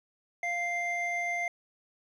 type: tone pair together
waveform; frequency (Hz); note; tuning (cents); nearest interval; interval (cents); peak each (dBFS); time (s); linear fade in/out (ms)
triangle; 695.2 / 2093; F5 / C7; -8 / 0; octave + perfect fifth; 1908; -32 / -29; 0.43-1.48; 2
effects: resampled to 22050 Hz